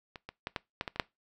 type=clicks; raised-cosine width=0.3 ms; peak=-27 / -25 / -18 / -16 / -15 / -19 / -25 / -10 dBFS; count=8; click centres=0.158 / 0.29 / 0.471 / 0.562 / 0.811 / 0.878 / 0.96 / 0.998 s; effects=noise-tail reverb RT60 0.2 s tail -22 dB re dry